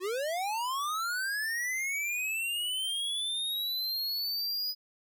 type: linear sweep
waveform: square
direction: up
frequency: 349.2 to 4978 Hz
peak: -31 dBFS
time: 0-4.75 s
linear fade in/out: 50 ms
effects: none